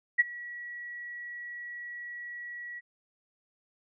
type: tone with ADSR envelope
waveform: sine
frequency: 1928 Hz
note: B6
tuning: 42 cents flat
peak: -16 dBFS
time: 0.18-2.81 s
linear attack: 20 ms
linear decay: 24 ms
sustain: -22 dB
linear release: 30 ms
effects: none